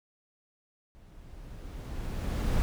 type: noise with level ramp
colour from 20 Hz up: brown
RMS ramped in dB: -54 to -25 dBFS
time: 0.95-2.62 s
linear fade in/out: 0 ms
effects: none